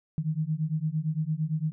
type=beating tone pair; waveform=sine; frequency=151.9 / 160.7 Hz; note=D#3 / E3; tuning=-41 / -44 cents; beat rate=8.8 Hz; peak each=-29 / -29 dBFS; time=0.18-1.72 s; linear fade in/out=0 ms; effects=none